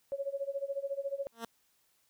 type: tone with tremolo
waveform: sine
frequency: 554.4 Hz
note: C#5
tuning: in tune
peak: -30 dBFS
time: 0.12-1.27 s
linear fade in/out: 0 ms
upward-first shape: sine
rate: 14 Hz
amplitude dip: 90%
type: tone with exponential growth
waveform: 10% pulse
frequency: 230 Hz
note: A#3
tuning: 23 cents flat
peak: -27 dBFS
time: 1.32-1.45 s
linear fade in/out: 5 ms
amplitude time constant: 28 ms
effects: white hiss -72 dBFS RMS until 2.09 s